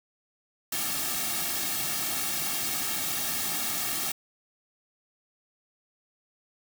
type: noise with comb filter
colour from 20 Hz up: white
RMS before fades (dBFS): -30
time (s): 0.72-4.12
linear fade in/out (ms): 5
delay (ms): 2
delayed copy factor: -0.9
effects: none